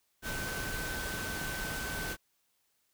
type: tone in noise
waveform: sine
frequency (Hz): 1529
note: G6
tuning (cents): -44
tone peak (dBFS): -39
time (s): 0.22-2.17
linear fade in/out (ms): 50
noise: pink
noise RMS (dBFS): -38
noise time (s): 0.22-2.17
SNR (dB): -4
effects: white hiss -75 dBFS RMS until 2.93 s